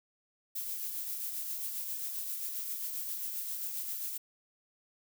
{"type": "noise with tremolo", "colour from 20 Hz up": "violet", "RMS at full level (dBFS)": -36, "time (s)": [0.55, 4.18], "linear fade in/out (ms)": 10, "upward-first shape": "triangle", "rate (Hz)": 7.5, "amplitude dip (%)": 40, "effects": []}